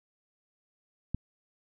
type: click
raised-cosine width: 5 ms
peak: -18 dBFS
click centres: 1.146 s
effects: none